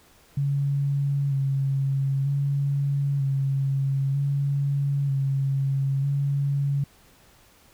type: tone with vibrato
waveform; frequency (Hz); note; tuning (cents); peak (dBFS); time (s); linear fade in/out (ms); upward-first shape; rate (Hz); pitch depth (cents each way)
sine; 138.59; C#3; 0; -21; 0.37-6.84; 5; square; 0.53; 24
effects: pink hiss -56 dBFS RMS until 7.73 s